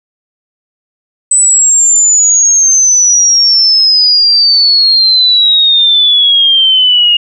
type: exponential sweep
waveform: sine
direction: down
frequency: 8060 to 2844 Hz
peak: -4 dBFS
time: 1.31-7.17 s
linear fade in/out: 5 ms
effects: none